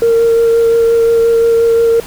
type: tone with vibrato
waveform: sine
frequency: 461 Hz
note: A#4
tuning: 19 cents flat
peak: -5 dBFS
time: 0.02-2 s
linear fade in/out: 2 ms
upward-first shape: sine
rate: 5.7 Hz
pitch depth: 11 cents each way
effects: tanh soft clip ceiling -4 dBFS + pink hiss -31 dBFS RMS until 2.06 s